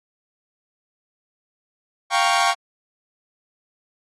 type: chord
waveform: sawtooth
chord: G half-diminished seventh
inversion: third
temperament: equal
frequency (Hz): 698.5 / 784 / 932.3 / 1108.7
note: F5 / G5 / Bb5 / Db6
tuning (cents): 0 / 0 / 0 / 0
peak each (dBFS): -18 / -17 / -22 / -17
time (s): 2.1-2.55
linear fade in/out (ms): 50
effects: low-pass 8000 Hz 12 dB/octave + AAC 32 kbps